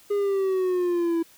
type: exponential sweep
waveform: triangle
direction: down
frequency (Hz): 411.5 to 329.6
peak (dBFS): -19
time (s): 0.1-1.23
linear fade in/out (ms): 10
effects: white hiss -54 dBFS RMS until 1.37 s